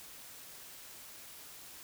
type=silence; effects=white hiss -51 dBFS RMS until 1.83 s